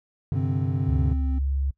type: chord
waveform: triangle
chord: G suspended fourth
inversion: none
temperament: equal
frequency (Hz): 98 / 130.81 / 146.83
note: G2 / C3 / D3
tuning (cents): 0 / 0 / 0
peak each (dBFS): -25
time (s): 0.32-1.13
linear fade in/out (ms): 0
type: tone with tremolo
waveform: triangle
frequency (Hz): 261.8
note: C4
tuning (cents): +1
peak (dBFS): -28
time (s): 0.35-1.39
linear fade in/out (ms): 10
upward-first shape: sine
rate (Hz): 2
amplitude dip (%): 25
type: tone with pitch glide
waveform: sine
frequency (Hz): 72.9 to 68.41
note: D2 to C#2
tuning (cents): -12 to -22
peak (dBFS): -22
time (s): 0.88-1.71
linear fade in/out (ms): 10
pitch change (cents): -110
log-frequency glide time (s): 1.04-1.33
effects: noise-tail reverb RT60 0.1 s tail -21 dB re dry